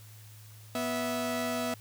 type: tone pair together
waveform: sawtooth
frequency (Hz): 245.3 / 654.9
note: B3 / E5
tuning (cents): -12 / -11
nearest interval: octave + perfect fourth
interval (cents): 1701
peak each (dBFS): -29 / -29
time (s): 0.75-1.74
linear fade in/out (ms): 2
effects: added 107 Hz sine -49 dBFS peak until 1.8 s + white hiss -56 dBFS RMS until 1.8 s